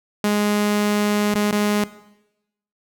sawtooth tone with dropouts, 207.7 Hz, G#3, in tune, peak -13 dBFS, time 0.24-1.84 s, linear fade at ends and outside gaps 2 ms, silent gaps 1.341-1.354 / 1.511-1.526 s, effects noise-tail reverb RT60 0.9 s tail -17 dB re dry

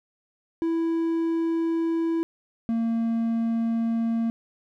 triangle tone pair in turn, 330 / 228.9 Hz, E4 / A#3, +2 / -31 cents, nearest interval tritone, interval 633 cents, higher first, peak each -20 dBFS, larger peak neither, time 0.62-2.23 / 2.69-4.3 s, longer neither, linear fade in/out 0 ms, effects none

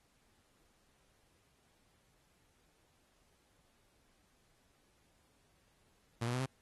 sawtooth tone with pitch steps, 116.54 / 121.49 / 126.65 / 132.03 Hz, A#2 / B2 / B2 / C3, 0 / -28 / +44 / +16 cents, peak -30 dBFS, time 6.21-6.462 s, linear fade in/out 10 ms, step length 63 ms, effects pink hiss -73 dBFS RMS until 6.61 s + AAC 32 kbps

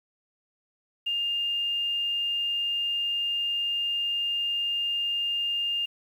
sine tone, 2811 Hz, F7, 11 cents sharp, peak -25 dBFS, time 1.06-5.86 s, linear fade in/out 10 ms, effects 9-bit

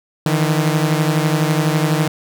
sawtooth beating tone pair, 152.4 / 164.4 Hz, D#3 / E3, -36 / -4 cents, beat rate 12 Hz, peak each -12 / -15 dBFS, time 0.26-2.08 s, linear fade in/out 2 ms, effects none

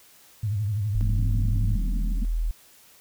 sine tone with vibrato, 103.83 Hz, G#2, in tune, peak -23 dBFS, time 0.43-1.76 s, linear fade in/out 5 ms, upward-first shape sine, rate 12 Hz, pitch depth 120 cents each way
sine tone, 40.7 Hz, E1, 21 cents flat, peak -22 dBFS, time 0.95-2.51 s, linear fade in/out 0 ms
pink band-pass noise, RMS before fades -36 dBFS, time 1.01-2.25 s, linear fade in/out 0 ms, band 160 to 250 Hz, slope 48 dB/octave
effects white hiss -54 dBFS RMS until 3 s

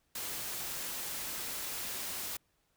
white noise, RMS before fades -39 dBFS, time 0.15-2.37 s, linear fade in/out 5 ms, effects pink hiss -75 dBFS RMS until 2.76 s

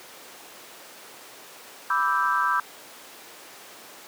sine chord, E minor seventh, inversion second, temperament equal, 987.8 / 1174.7 / 1318.5 / 1568 Hz, B5 / D6 / E6 / G6, 0 / 0 / 0 / 0 cents, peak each -26 dBFS, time 1.9-2.6 s, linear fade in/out 2 ms, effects pink hiss -44 dBFS RMS until 4.07 s + high-pass 400 Hz 12 dB/octave

